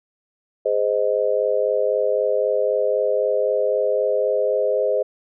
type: chord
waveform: sine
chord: Ab major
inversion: none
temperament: just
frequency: 415.3 / 519.1 / 623 Hz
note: Ab4 / C5 / Eb5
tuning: 0 / -14 / +2 cents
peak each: -23 / -20 / -22 dBFS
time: 0.65-5.03 s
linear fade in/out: 10 ms
effects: none